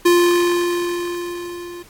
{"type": "tone with level ramp", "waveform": "square", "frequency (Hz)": 349.2, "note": "F4", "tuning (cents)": 0, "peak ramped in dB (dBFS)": [-10, -32], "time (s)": [0.05, 1.83], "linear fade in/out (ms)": 10, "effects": ["pink hiss -47 dBFS RMS until 1.89 s", "AAC 64 kbps"]}